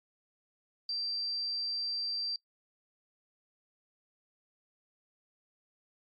sine tone, 4699 Hz, D8, in tune, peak -32 dBFS, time 0.89-2.36 s, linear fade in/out 2 ms, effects noise-tail reverb RT60 0.1 s tail -21 dB re dry + AAC 64 kbps

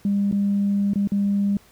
sine tone with dropouts, 200.8 Hz, G3, 42 cents sharp, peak -17 dBFS, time 0.05-1.57 s, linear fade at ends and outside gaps 2 ms, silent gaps 0.314-0.325 / 0.935-0.957 / 1.074-1.119 s, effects tanh soft clip ceiling -13 dBFS + pink hiss -54 dBFS RMS until 1.71 s

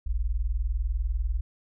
sine tone pair together, 40.25 / 60.3 Hz, E1 / B1, -41 / -41 cents, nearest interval perfect fifth, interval 700 cents, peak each -27 dBFS, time 0.06-1.41 s, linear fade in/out 10 ms, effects none

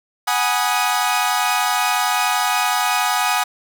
sawtooth chord, G# minor seventh, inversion third, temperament equal with one note detuned, 740 / 830.6 / 973.6 / 1244.5 Hz, F#5 / G#5 / B5 / D#6, 0 / 0 / -25 / 0 cents, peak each -18 / -18 / -21 / -18 dBFS, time 0.27-3.44 s, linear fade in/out 10 ms, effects none

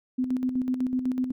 sine tone with tremolo, 254.7 Hz, C4, 46 cents flat, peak -22 dBFS, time 0.18-1.32 s, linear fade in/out 10 ms, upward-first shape square, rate 8 Hz, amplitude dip 55%, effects none

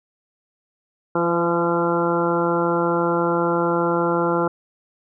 harmonic tone with a mistuned harmonic, 171.2 Hz, F3, 34 cents flat, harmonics 1 / 2 / 3 / 4 / 5 / 6 / 7 / 8, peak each -26 / -22 / -23 / -31 / -27 / -28 / -32 / -26 dBFS, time 1.15-4.48 s, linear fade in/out 5 ms, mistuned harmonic 3, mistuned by -18 cents, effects none

